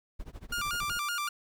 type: noise with tremolo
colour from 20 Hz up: brown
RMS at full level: -40 dBFS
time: 0.19-0.98 s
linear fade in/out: 10 ms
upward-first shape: sine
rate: 13 Hz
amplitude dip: 95%
type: tone with vibrato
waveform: sawtooth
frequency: 1293 Hz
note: E6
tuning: 34 cents flat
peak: -27 dBFS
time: 0.52-1.29 s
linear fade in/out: 5 ms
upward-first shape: square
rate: 5.3 Hz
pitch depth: 160 cents each way
effects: none